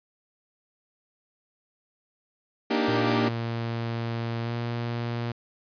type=chord; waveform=sawtooth; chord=Eb major seventh; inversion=second; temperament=equal with one note detuned; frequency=233.1 / 293.7 / 314 / 392 Hz; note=Bb3 / D4 / Eb4 / G4; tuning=0 / 0 / +16 / 0 cents; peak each=-23 / -24 / -27 / -24 dBFS; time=2.7-3.29 s; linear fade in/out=10 ms
type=tone with pitch glide; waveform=sawtooth; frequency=116 to 118.23 Hz; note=A#2 to A#2; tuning=-8 to +25 cents; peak=-24 dBFS; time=2.88-5.32 s; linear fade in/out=5 ms; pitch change=+33 cents; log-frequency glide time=4.42-4.53 s
effects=resampled to 11025 Hz